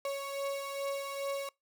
35% pulse beating tone pair, 554.4 / 556.8 Hz, C#5 / C#5, 0 / +8 cents, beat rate 2.4 Hz, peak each -34 / -39 dBFS, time 0.05-1.49 s, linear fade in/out 2 ms, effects noise-tail reverb RT60 0.2 s tail -25 dB re dry

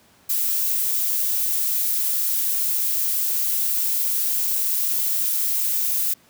violet noise, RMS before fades -22 dBFS, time 0.29-6.14 s, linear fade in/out 10 ms, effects pink hiss -55 dBFS RMS until 6.29 s + high-pass 100 Hz 12 dB/octave

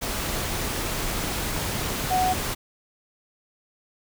sine tone in noise, 740 Hz, F#5, in tune, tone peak -20 dBFS, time 2.1-2.34 s, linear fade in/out 20 ms, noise pink, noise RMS -28 dBFS, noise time 0.01-2.55 s, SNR +5 dB, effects none

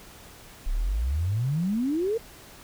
sine exponential sweep, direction up, 31.03 to 472.2 Hz, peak -23 dBFS, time 0.66-2.18 s, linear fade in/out 10 ms, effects pink hiss -48 dBFS RMS until 2.63 s

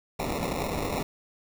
blue noise with sample-and-hold, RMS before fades -30 dBFS, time 0.19-1.03 s, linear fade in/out 5 ms, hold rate 1575 Hz, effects none

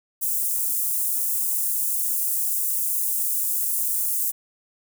white high-pass noise, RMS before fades -24 dBFS, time 0.21-4.32 s, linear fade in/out 20 ms, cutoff 8300 Hz, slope 24 dB/octave, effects none

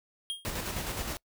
square tone with exponential decay, 3237 Hz, G#7, 45 cents flat, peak -29 dBFS, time 0.3-0.49 s, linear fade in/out 0 ms, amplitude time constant 41 ms
pink noise with tremolo, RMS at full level -34 dBFS, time 0.45-1.17 s, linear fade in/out 0 ms, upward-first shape square, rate 9.6 Hz, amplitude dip 35%
effects noise-tail reverb RT60 0.1 s tail -25 dB re dry

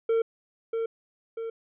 triangle tone with echo, 454.5 Hz, A#4, 44 cents flat, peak -19 dBFS, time 0.09-0.22 s, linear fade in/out 5 ms, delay 640 ms, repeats 2, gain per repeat -5 dB, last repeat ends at 1.5 s, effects resampled to 8000 Hz

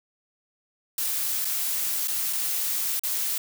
blue noise with dropouts, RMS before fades -27 dBFS, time 0.98-3.38 s, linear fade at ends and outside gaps 2 ms, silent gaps 1.447-1.452 / 2.074-2.081 / 2.328-2.331 / 2.995-3.035 s, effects none

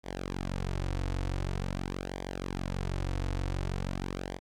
sawtooth tone with flanger, 46.25 Hz, F#1, in tune, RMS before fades -34 dBFS, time 0.03-4.4 s, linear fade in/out 50 ms, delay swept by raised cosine 0.73 to 5.13 ms, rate 0.46 Hz, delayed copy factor -0.75, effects low-pass 8000 Hz 12 dB/octave + 11-bit

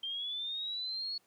sine linear sweep, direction up, 3150 to 4386 Hz, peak -35 dBFS, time 0.03-1.18 s, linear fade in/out 5 ms, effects pink hiss -70 dBFS RMS until 1.26 s + high-pass 200 Hz 12 dB/octave

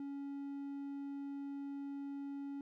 triangle tone, 280 Hz, C#4, 18 cents sharp, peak -39 dBFS, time 0-2.61 s, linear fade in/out 2 ms, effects none

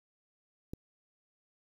click, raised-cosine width 3 ms, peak -26 dBFS, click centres 0.735 s, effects 9-bit

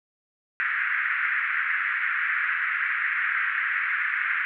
white band-pass noise, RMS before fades -26 dBFS, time 0.6-4.45 s, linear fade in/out 0 ms, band 1400 to 2100 Hz, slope 48 dB/octave, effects none

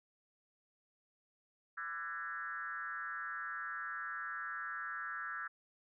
sine tone with frequency modulation, 1500 Hz, F#6, 23 cents sharp, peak -39 dBFS, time 1.77-5.48 s, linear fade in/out 10 ms, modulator 160 Hz, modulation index 1.7, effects none

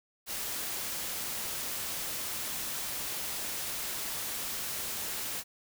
white noise, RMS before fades -36 dBFS, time 0.26-5.44 s, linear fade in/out 50 ms, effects none

